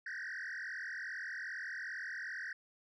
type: tone with frequency modulation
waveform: sine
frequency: 1712 Hz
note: A6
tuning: 48 cents flat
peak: -37 dBFS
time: 0.06-2.53 s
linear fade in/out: 5 ms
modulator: 42.5 Hz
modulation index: 5
effects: tanh soft clip ceiling -39 dBFS